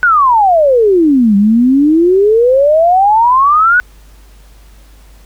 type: exponential two-way sweep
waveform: sine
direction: down then up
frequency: 1500 to 196 to 1500 Hz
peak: -5 dBFS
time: 0.03-3.8 s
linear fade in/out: 0 ms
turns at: 1.36 s
effects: added 50 Hz sine -37 dBFS peak until 5.25 s + pink hiss -47 dBFS RMS until 5.25 s